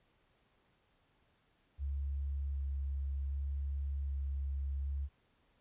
sine tone with vibrato, 69.3 Hz, C#2, in tune, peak -34 dBFS, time 1.78-5.09 s, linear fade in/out 50 ms, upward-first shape square, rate 0.65 Hz, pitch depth 10 cents each way, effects pink hiss -73 dBFS RMS until 5.6 s + resampled to 8000 Hz

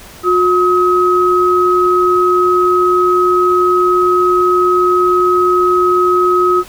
sine tone pair together, 360.4 / 1271.8 Hz, F#4 / D#6, -45 / +38 cents, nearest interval octave + minor seventh, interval 2183 cents, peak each -11 dBFS, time 0.23-6.64 s, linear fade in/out 50 ms, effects pink hiss -36 dBFS RMS until 6.68 s

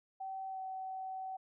sine tone with pitch glide, 767 to 758.6 Hz, G5 to F#5, -38 to +43 cents, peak -39 dBFS, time 0.2-1.37 s, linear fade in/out 10 ms, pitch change -19 cents, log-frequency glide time 0.49-0.59 s, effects none

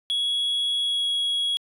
sine tone with pitch glide, 3345 to 3326 Hz, G#7 to G#7, +12 to +2 cents, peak -19 dBFS, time 0.1-1.57 s, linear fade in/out 0 ms, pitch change -10 cents, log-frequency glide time 0.8-1.08 s, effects tanh soft clip ceiling -21 dBFS

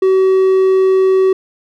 triangle tone, 379.2 Hz, F#4, 43 cents sharp, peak -6 dBFS, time 0.02-1.33 s, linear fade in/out 5 ms, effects none

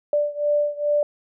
sine beating tone pair, 587.3 / 589.7 Hz, D5 / D5, 0 / +7 cents, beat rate 2.4 Hz, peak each -21 / -23 dBFS, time 0.13-1.03 s, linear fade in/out 2 ms, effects none

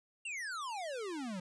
square exponential sweep, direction down, 2842 to 175 Hz, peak -39 dBFS, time 0.25-1.4 s, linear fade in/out 5 ms, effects resampled to 22050 Hz

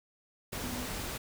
sine tone in noise, 246.9 Hz, B3, in tune, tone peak -39 dBFS, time 0.63-0.86 s, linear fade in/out 10 ms, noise pink, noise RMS -38 dBFS, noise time 0.52-1.18 s, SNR -4 dB, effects none

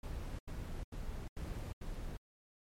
brown noise bursts, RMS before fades -42 dBFS, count 5, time 0.03-2.17 s, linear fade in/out 5 ms, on 360 ms, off 85 ms, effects MP3 64 kbps

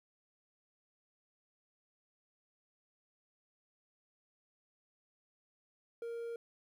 triangle tone, 466.2 Hz, A#4, in tune, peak -37 dBFS, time 6.02-6.36 s, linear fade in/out 2 ms, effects 12-bit

